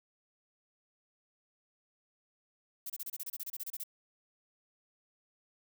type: noise bursts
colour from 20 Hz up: violet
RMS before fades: -40 dBFS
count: 15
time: 2.86-3.836 s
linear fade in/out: 5 ms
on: 38 ms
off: 29 ms
effects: none